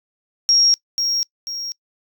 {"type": "tone with echo", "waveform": "triangle", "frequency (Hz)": 5588, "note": "F8", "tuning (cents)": 0, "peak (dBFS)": -8, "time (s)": [0.49, 0.74], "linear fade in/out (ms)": 0, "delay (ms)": 490, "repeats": 2, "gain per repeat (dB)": -8, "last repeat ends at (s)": 1.72, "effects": ["noise-tail reverb RT60 0.1 s tail -26 dB re dry", "tanh soft clip ceiling -9 dBFS"]}